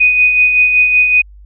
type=tone with tremolo; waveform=sine; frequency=2489 Hz; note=D#7; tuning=in tune; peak=-5 dBFS; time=0-1.22 s; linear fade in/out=10 ms; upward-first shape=sine; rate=5.3 Hz; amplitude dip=45%; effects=added 50 Hz sine -35 dBFS peak until 1.45 s